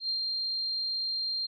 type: tone with ADSR envelope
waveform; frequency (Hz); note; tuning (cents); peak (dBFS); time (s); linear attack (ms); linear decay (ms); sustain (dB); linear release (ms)
sine; 4186; C8; 0; -27; 0-1.47; 89; 95; -2; 18
effects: none